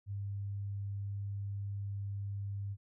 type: tone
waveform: sine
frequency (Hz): 100.1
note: G2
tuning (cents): +37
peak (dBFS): -36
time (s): 0.06-2.77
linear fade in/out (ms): 50
effects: none